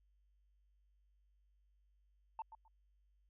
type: tone with echo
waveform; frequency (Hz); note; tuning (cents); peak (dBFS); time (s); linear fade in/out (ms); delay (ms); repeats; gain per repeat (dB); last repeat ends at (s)
sine; 891; A5; +22; -38; 2.39-2.42; 2; 130; 2; -13; 2.68
effects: tanh soft clip ceiling -37 dBFS + added 50 Hz sine -70 dBFS peak until 3.29 s